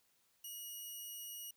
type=tone; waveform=5% pulse; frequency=2899 Hz; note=F#7; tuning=36 cents flat; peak=-37 dBFS; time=0.44-1.51 s; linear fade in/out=5 ms; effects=white hiss -75 dBFS RMS until 1.56 s